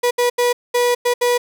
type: tone bursts at uneven times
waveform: 35% pulse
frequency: 486.7 Hz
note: B4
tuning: 25 cents flat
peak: -12 dBFS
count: 6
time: 0.03-0.11 / 0.18-0.3 / 0.38-0.53 / 0.74-0.95 / 1.05-1.14 / 1.21-1.38 s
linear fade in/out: 10 ms
effects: none